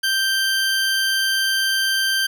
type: tone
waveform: 20% pulse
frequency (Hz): 1568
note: G6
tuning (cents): 0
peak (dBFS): -13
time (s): 0.03-2.27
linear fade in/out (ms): 10
effects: none